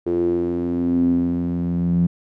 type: tone with band-pass filter sweep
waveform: sawtooth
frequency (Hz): 86.7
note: F2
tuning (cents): -12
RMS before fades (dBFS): -20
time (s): 0.06-2.07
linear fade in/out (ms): 10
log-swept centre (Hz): 370 to 180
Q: 8.6
effects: none